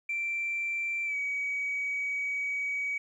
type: tone with pitch glide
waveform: sine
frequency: 2349 to 2266 Hz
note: D7 to C#7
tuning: 0 to +37 cents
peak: -28 dBFS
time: 0.09-2.98 s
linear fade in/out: 5 ms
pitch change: -63 cents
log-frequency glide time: 1.05-1.16 s
effects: tanh soft clip ceiling -25 dBFS + 11-bit